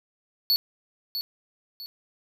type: tone with echo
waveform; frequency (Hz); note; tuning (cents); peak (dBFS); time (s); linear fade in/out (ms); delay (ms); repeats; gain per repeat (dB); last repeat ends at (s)
square; 4435; C#8; 0; -19; 0.5-0.56; 0; 650; 2; -9; 1.86
effects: none